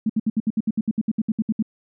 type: tone bursts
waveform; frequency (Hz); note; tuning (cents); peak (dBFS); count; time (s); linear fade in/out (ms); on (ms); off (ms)
sine; 218.8; A3; -9; -17; 16; 0.06-1.626; 5; 36; 66
effects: none